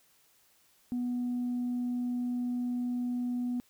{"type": "tone", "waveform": "sine", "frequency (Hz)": 245.3, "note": "B3", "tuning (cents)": -12, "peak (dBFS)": -28, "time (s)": [0.92, 3.6], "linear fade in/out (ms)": 0, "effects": ["tanh soft clip ceiling -27 dBFS", "white hiss -66 dBFS RMS until 3.69 s"]}